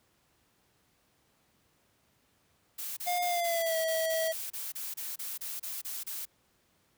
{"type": "noise bursts", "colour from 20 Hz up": "blue", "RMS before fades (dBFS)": -38, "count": 16, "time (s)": [2.78, 6.255], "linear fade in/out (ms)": 10, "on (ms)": 190, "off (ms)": 29}
{"type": "tone with pitch glide", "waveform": "square", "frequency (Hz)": [710, 647.3], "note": ["F5", "E5"], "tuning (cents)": [28, -32], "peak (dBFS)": -29, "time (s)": [3.06, 4.33], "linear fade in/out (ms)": 20, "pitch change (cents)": -160, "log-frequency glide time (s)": [3.25, 3.77]}
{"effects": ["pink hiss -70 dBFS RMS until 6.97 s", "high-pass 60 Hz 12 dB/octave"]}